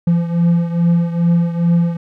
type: beating tone pair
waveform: triangle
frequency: 170 / 172.4 Hz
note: F3 / F3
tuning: -46 / -22 cents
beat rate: 2.4 Hz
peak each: -11 / -16 dBFS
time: 0.07-1.97 s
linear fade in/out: 5 ms
effects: none